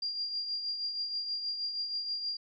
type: tone with tremolo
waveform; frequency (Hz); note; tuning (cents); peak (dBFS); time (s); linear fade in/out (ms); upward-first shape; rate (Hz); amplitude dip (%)
sine; 4785; D8; +32; -30; 0.02-2.37; 5; triangle; 6.3; 55
effects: none